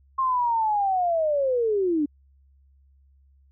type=linear sweep; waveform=sine; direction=down; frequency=1071 to 282.6 Hz; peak=-20 dBFS; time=0.18-2.06 s; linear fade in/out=10 ms; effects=added 68 Hz sine -55 dBFS peak until 3.51 s